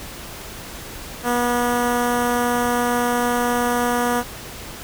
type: tone with notch filter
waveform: 10% pulse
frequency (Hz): 242.2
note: B3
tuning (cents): -34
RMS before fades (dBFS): -20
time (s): 1.23-4.24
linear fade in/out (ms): 50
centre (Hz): 4100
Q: 1
effects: pink hiss -35 dBFS RMS until 4.83 s